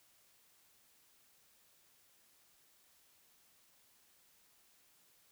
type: silence
effects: white hiss -69 dBFS RMS until 5.31 s